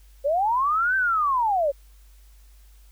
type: linear two-way sweep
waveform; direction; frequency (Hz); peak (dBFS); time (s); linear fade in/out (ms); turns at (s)
sine; up then down; 532 to 1568 to 532; -19; 0.24-1.72; 20; 0.96
effects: added 50 Hz sine -48 dBFS peak until 2.91 s + white hiss -61 dBFS RMS until 2.91 s